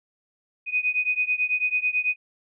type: beating tone pair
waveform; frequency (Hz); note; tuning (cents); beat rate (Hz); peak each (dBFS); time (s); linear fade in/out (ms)
sine; 2489 / 2498.1; D#7 / D#7; 0 / +6; 9.1; -24 / -25; 0.66-2.16; 50
effects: none